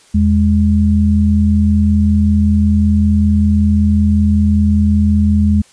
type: tone pair together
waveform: sine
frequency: 82.21 / 207.5 Hz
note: E2 / G#3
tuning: -4 / -1 cents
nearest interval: octave + major third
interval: 1603 cents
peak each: -11 dBFS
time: 0.14-5.62 s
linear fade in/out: 10 ms
effects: white hiss -47 dBFS RMS until 5.72 s + resampled to 22050 Hz